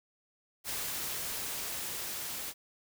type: noise with level ramp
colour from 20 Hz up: white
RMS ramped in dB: -36 to -39 dBFS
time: 0.64-2.54 s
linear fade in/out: 50 ms
effects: none